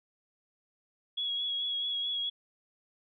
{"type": "tone with vibrato", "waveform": "sine", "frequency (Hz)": 3340, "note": "G#7", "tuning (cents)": 9, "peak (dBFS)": -30, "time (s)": [1.17, 2.3], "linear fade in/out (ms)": 10, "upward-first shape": "sine", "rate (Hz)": 4.6, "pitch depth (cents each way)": 22, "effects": []}